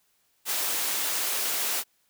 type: high-pass noise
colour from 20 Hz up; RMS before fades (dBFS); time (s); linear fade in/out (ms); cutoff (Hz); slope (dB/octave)
white; -28; 0.45-1.84; 50; 340; 12
effects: white hiss -69 dBFS RMS until 2.09 s